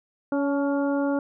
harmonic tone with a mistuned harmonic, 281 Hz, C#4, 24 cents sharp, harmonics 1 / 2 / 3 / 4 / 5, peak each -23 / -27 / -34 / -39 / -36 dBFS, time 0.32-1.19 s, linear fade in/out 2 ms, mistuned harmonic 3, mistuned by +33 cents, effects none

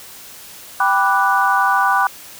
sine chord, G major seventh, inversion none, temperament equal, 784 / 987.8 / 1174.7 / 1480 Hz, G5 / B5 / D6 / F#6, 0 / 0 / 0 / 0 cents, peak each -18 dBFS, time 0.8-2.07 s, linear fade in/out 2 ms, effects white hiss -38 dBFS RMS until 2.39 s

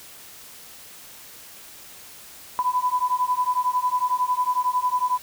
sine beating tone pair, 993 / 1004 Hz, B5 / B5, +9 / +28 cents, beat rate 11 Hz, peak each -23 dBFS, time 2.59-5.18 s, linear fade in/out 0 ms, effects white hiss -44 dBFS RMS until 5.22 s

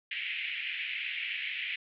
pink band-pass noise, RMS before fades -36 dBFS, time 0.11-1.76 s, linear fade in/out 5 ms, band 2000 to 3000 Hz, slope 48 dB/octave, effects none

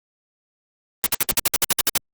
white noise bursts, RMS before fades -17 dBFS, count 12, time 1.04-1.976 s, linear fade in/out 0 ms, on 23 ms, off 60 ms, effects Opus 24 kbps

